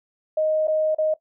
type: tone with dropouts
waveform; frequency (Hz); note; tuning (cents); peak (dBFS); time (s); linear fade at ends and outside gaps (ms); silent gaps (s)
sine; 623; D#5; +2; -18; 0.37-1.14; 5; 0.673-0.68 / 0.948-0.984
effects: noise-tail reverb RT60 0.1 s tail -17 dB re dry